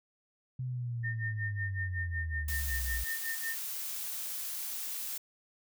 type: linear sweep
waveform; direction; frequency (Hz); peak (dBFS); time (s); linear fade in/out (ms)
sine; down; 129 to 58.27; -33; 0.59-3.04; 5
type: tone with tremolo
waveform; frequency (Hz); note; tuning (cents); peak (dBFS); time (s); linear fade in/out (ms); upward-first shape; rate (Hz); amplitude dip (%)
sine; 1820; A#6; -42; -33; 1.03-3.56; 20; sine; 5.4; 95
type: noise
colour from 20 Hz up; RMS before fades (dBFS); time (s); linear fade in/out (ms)
blue; -38; 2.48-5.18; 5
effects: none